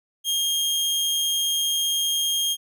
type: tone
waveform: sawtooth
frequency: 3229 Hz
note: G#7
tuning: 49 cents flat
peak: -18 dBFS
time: 0.24-2.57 s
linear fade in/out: 50 ms
effects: none